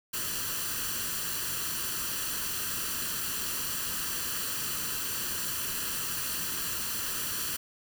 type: noise with comb filter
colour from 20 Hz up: white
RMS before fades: -33 dBFS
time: 0.13-7.57 s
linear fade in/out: 10 ms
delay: 0.68 ms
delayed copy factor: +0.65
effects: none